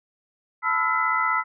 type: tone cluster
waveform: sine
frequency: 880 / 1004 / 1314 / 1390 / 2015 Hz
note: A5 / B5 / E6 / F6 / B6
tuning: 0 / +28 / -6 / -9 / +34 cents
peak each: -30 / -28 / -23 / -29 / -26 dBFS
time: 0.62-1.44 s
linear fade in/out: 50 ms
effects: none